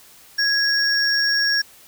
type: tone pair together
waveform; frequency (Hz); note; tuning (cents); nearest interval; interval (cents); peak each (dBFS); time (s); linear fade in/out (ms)
triangle; 1661.2 / 5547; G#6 / F8; 0 / -13; octave + major sixth; 2087; -18; 0.38-1.62; 10
effects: white hiss -48 dBFS RMS until 1.87 s